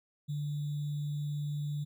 sine tone with sample-and-hold, 147 Hz, D3, 2 cents sharp, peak -32 dBFS, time 0.28-1.85 s, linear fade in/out 20 ms, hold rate 3675 Hz, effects none

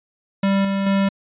square tone with tremolo, 196.2 Hz, G3, 2 cents sharp, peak -16 dBFS, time 0.43-1.09 s, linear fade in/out 5 ms, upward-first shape square, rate 2.3 Hz, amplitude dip 35%, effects resampled to 8000 Hz

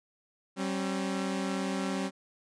sawtooth tone pair together, 192.2 / 269.7 Hz, G3 / C#4, -34 / -47 cents, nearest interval tritone, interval 587 cents, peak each -28 / -30 dBFS, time 0.56-2.11 s, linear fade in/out 50 ms, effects resampled to 22050 Hz

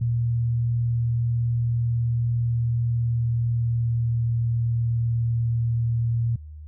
sine tone with pitch glide, 117.9 to 116.55 Hz, A#2 to A#2, +20 to 0 cents, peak -20 dBFS, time 0.01-6.36 s, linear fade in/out 5 ms, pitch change -20 cents, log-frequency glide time 2.76-4.48 s, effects added 76 Hz sine -37 dBFS peak until 6.67 s

